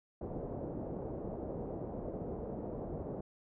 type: low-pass noise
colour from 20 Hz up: white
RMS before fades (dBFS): -41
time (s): 0.21-3.21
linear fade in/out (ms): 5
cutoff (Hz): 580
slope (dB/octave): 24
effects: none